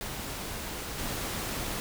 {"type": "noise with level steps", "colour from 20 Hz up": "pink", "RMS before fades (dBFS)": [-37, -34], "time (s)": [0.01, 1.8], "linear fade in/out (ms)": 0, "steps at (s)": 0.98, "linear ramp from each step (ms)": 10, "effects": []}